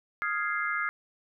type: chord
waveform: sine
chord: F minor seventh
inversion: third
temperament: equal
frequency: 1244.5 / 1396.9 / 1661.2 / 2093 Hz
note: Eb6 / F6 / Ab6 / C7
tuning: 0 / 0 / 0 / 0 cents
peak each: -33 dBFS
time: 0.22-0.89 s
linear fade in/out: 0 ms
effects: none